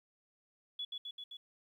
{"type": "tone with echo", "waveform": "sine", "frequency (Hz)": 3400, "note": "G#7", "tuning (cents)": 40, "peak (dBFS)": -37, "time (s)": [0.79, 0.85], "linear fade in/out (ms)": 5, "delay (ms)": 130, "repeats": 4, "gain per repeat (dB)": -2, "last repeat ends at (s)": 1.37, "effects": ["12-bit"]}